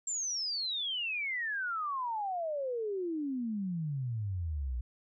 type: exponential sweep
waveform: sine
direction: down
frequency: 7480 to 57.9 Hz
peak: -32 dBFS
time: 0.07-4.81 s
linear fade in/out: 5 ms
effects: none